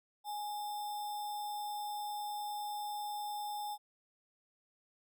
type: tone with sample-and-hold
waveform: sine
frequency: 830.6 Hz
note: G#5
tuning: in tune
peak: -37 dBFS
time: 0.24-3.78 s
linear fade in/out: 50 ms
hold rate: 4410 Hz
effects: none